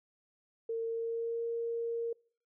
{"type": "tone with pitch glide", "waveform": "sine", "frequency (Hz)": [455.8, 464.3], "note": ["A#4", "A#4"], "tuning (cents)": [-39, -7], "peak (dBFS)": -32, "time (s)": [0.69, 2.13], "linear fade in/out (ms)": 5, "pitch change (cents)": 32, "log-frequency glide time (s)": [0.83, 1.44], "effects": ["noise-tail reverb RT60 0.5 s tail -26 dB re dry"]}